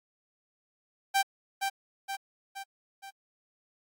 sawtooth tone with echo, 784 Hz, G5, in tune, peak -19 dBFS, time 1.14-1.23 s, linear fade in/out 20 ms, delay 470 ms, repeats 4, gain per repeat -5 dB, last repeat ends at 3.11 s, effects AAC 64 kbps

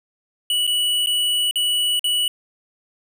square tone with dropouts, 2945 Hz, F#7, 9 cents flat, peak -18 dBFS, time 0.5-2.28 s, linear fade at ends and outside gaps 2 ms, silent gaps 0.668-0.675 / 1.061-1.07 / 1.511-1.557 / 1.994-2.042 s, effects none

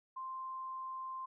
sine tone, 1046.5 Hz, C6, in tune, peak -40 dBFS, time 0.16-1.26 s, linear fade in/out 10 ms, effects none

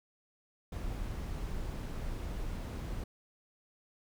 brown noise, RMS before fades -38 dBFS, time 0.72-3.04 s, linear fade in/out 5 ms, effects none

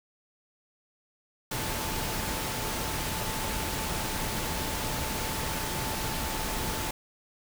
sine tone in noise, 880 Hz, A5, in tune, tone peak -40 dBFS, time 1.51-6.91 s, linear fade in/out 5 ms, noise pink, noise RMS -32 dBFS, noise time 1.51-6.91 s, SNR -11 dB, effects none

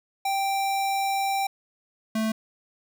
square tone pair in turn, 784 / 220 Hz, G5 / A3, 0 / 0 cents, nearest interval octave + minor seventh, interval 2200 cents, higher first, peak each -24 dBFS, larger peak neither, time 0.25-1.47 / 2.15-2.32 s, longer first, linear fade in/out 5 ms, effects none

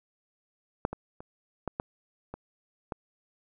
clicks, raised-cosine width 1 ms, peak -11 / -21 / -29 / -17 / -16 / -24 / -19 dBFS, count 7, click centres 0.851 / 0.93 / 1.205 / 1.677 / 1.799 / 2.34 / 2.922 s, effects none

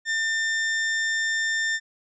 40% pulse tone, 1800 Hz, A6, 39 cents sharp, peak -22 dBFS, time 0.05-1.8 s, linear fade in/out 50 ms, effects resampled to 22050 Hz

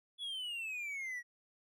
triangle exponential sweep, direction down, 3439 to 1900 Hz, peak -37 dBFS, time 0.18-1.23 s, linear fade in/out 50 ms, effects none

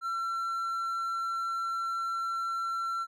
triangle tone, 1353 Hz, E6, 45 cents sharp, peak -28 dBFS, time 0.01-3.07 s, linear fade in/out 50 ms, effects none

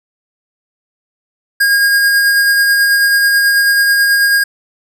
square tone with tremolo, 1626 Hz, G#6, 37 cents flat, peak -8 dBFS, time 1.6-4.44 s, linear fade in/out 10 ms, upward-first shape sine, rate 9.2 Hz, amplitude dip 25%, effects none

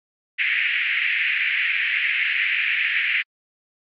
white band-pass noise, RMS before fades -22 dBFS, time 0.38-3.23 s, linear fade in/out 20 ms, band 1800 to 2600 Hz, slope 48 dB/octave, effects AAC 64 kbps

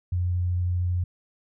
sine tone with vibrato, 89.1 Hz, F2, 35 cents sharp, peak -22 dBFS, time 0.12-1.04 s, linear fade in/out 5 ms, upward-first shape sine, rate 13 Hz, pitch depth 8 cents each way, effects none

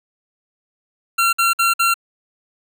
25% pulse tone bursts, 1367 Hz, F6, 37 cents flat, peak -10 dBFS, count 4, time 1.18-1.942 s, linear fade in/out 10 ms, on 150 ms, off 54 ms, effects none

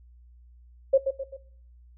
sine tone with echo, 540 Hz, C#5, 45 cents flat, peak -14 dBFS, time 0.93-0.98 s, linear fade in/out 10 ms, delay 130 ms, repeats 3, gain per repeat -7 dB, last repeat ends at 1.37 s, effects noise-tail reverb RT60 0.6 s tail -20 dB re dry + added 60 Hz sine -50 dBFS peak until 1.97 s

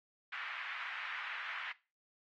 pink band-pass noise, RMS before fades -43 dBFS, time 0.32-1.72 s, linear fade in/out 5 ms, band 1300 to 2500 Hz, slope 24 dB/octave, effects noise-tail reverb RT60 0.3 s tail -18 dB re dry + AAC 32 kbps

